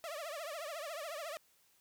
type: tone with vibrato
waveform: sawtooth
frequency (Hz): 622.3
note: D#5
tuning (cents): 0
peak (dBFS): -37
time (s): 0.04-1.37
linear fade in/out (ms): 0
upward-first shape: triangle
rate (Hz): 14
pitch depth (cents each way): 200
effects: white hiss -70 dBFS RMS until 1.8 s